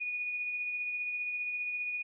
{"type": "tone with tremolo", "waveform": "sine", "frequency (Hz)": 2461, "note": "D#7", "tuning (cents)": -20, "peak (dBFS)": -31, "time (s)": [0, 2.03], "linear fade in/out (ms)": 20, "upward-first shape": "triangle", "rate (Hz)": 15, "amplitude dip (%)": 35, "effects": []}